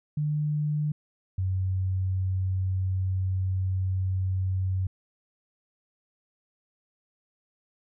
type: tone pair in turn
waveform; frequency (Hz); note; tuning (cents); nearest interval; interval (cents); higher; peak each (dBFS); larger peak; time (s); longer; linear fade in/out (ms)
sine; 149.8 / 93.88; D3 / F#2; +35 / +26; minor sixth; 809; first; -24; neither; 0.17-0.92 / 1.38-4.87; second; 5
effects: none